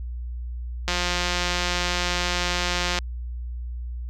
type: click train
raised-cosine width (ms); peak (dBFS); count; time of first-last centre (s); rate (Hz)
0.2; -7; 374; 0.88-2.987; 177
effects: added 60 Hz sine -29 dBFS peak until 4.09 s